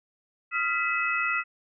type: tone cluster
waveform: sine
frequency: 1268 / 1387 / 1990 / 2575 Hz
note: D#6 / F6 / B6 / E7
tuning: +32 / -12 / +13 / -41 cents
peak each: -33 / -29 / -29 / -29 dBFS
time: 0.51-1.44 s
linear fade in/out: 50 ms
effects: none